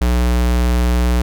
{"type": "tone", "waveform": "square", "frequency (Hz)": 60.6, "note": "B1", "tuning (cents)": -32, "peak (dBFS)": -13, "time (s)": [0.01, 1.22], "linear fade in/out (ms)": 5, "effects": []}